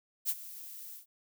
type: noise with ADSR envelope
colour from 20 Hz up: violet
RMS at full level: -29 dBFS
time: 0.25-1.06 s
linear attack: 44 ms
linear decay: 44 ms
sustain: -17 dB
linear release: 120 ms
effects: none